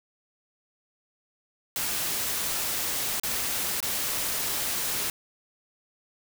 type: noise with dropouts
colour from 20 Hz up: white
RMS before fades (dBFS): -29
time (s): 1.76-5.1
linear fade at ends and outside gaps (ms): 1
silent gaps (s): 3.198-3.234 / 3.804-3.827
effects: none